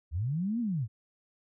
sine linear two-way sweep, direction up then down, 68.4 to 245.2 to 97.4 Hz, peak -28 dBFS, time 0.11-0.88 s, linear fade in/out 50 ms, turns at 0.6 s, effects none

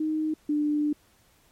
sine tone pair in turn, 311.1 / 297.3 Hz, D#4 / D4, 0 / +21 cents, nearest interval minor second, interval 79 cents, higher first, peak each -24 / -22 dBFS, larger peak second, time 0-0.34 / 0.49-0.93 s, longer second, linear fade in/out 5 ms, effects pink hiss -62 dBFS RMS until 1.51 s + MP3 64 kbps

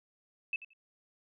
sine tone with echo, 2622 Hz, E7, 10 cents flat, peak -30 dBFS, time 0.53-0.56 s, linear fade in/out 2 ms, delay 87 ms, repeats 2, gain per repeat -15 dB, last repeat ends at 0.734 s, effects none

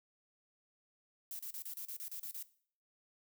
violet noise bursts, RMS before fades -44 dBFS, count 10, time 1.31-2.426 s, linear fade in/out 0 ms, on 81 ms, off 34 ms, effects noise-tail reverb RT60 0.5 s tail -17 dB re dry

